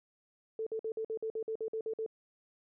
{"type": "tone bursts", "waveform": "sine", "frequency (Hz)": 442.8, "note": "A4", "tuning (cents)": 11, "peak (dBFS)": -33, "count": 12, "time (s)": [0.59, 2.063], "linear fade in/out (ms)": 2, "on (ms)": 76, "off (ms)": 51, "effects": []}